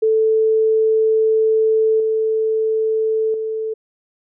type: tone with level steps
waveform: sine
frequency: 440 Hz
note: A4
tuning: in tune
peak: -12 / -15 / -20 dBFS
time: 0.02-3.74 s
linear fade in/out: 10 ms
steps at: 2 / 3.34 s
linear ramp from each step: 2 ms
effects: none